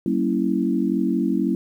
sine chord, G diminished seventh, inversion none, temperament equal with one note detuned, 191.3 / 233.1 / 277.2 / 329.6 Hz, G3 / Bb3 / Db4 / Fb4, -42 / 0 / 0 / 0 cents, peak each -24 dBFS, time 0.06-1.55 s, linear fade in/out 2 ms, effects 9-bit

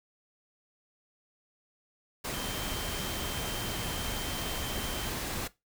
sine tone in noise, 3136 Hz, G7, in tune, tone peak -42 dBFS, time 2.33-5.1 s, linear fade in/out 10 ms, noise pink, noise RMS -35 dBFS, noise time 2.24-5.48 s, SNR -10 dB, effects noise-tail reverb RT60 0.2 s tail -18 dB re dry

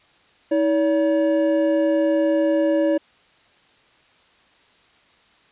triangle tone pair together, 320 / 569.5 Hz, D#4 / C#5, +49 / +47 cents, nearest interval minor seventh, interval 998 cents, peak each -17 dBFS, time 0.51-2.98 s, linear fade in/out 10 ms, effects white hiss -56 dBFS RMS until 5.51 s + resampled to 8000 Hz

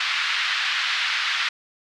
pink band-pass noise, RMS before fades -24 dBFS, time 0-1.49 s, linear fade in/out 5 ms, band 1400 to 4200 Hz, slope 24 dB/octave, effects none

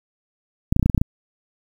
clicks, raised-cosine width 5 ms, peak -4 dBFS, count 9, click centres 0.725 / 0.764 / 0.796 / 0.828 / 0.86 / 0.898 / 0.947 / 0.978 / 1.015 s, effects 7-bit

